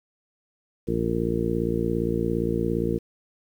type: harmonic tone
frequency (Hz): 57.4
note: A#1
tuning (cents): -26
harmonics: 1 / 2 / 3 / 4 / 5 / 6 / 7 / 8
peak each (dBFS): -33 / -32 / -29 / -30 / -34 / -28 / -34 / -29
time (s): 0.87-2.99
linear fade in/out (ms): 20
effects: 9-bit